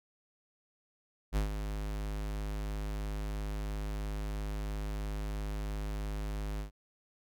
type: tone with ADSR envelope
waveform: square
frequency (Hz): 51.5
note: G#1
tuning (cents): -14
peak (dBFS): -27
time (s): 1.32-6.71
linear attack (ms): 44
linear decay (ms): 120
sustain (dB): -8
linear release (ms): 110
effects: none